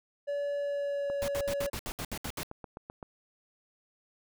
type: tone with pitch glide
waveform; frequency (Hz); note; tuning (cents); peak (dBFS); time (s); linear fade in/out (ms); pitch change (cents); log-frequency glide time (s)
triangle; 572 to 564.1; D5 to C#5; -46 to +30; -28; 0.27-1.7; 20; -24; 0.57-1.18
type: click train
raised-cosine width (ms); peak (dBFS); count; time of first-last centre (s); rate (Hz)
1; -27; 16; 1.1-3.028; 7.78
type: noise bursts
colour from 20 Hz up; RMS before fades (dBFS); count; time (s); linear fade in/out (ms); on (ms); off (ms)
pink; -37; 10; 1.22-2.432; 0; 60; 68
effects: none